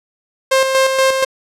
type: tone with tremolo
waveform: sawtooth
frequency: 530 Hz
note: C5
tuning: 22 cents sharp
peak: -6 dBFS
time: 0.51-1.25 s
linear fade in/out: 10 ms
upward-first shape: square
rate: 4.2 Hz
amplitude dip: 45%
effects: low-pass 11000 Hz 12 dB/octave